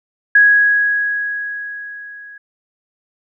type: tone with level ramp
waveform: sine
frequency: 1661.2 Hz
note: G#6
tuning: in tune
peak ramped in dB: -5 to -34 dBFS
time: 0.35-2.38 s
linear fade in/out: 5 ms
effects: none